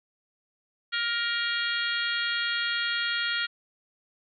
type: harmonic tone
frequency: 469.8 Hz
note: A#4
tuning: 13 cents sharp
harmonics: 3 / 4 / 5 / 6 / 7 / 8 / 9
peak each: -30 / -32 / -38 / -37 / -32 / -42 / -36 dBFS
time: 0.92-3.47 s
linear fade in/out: 20 ms
effects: none